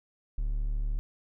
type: tone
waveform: triangle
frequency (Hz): 36.7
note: D1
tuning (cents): 0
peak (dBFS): -25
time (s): 0.38-0.99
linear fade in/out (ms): 0
effects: none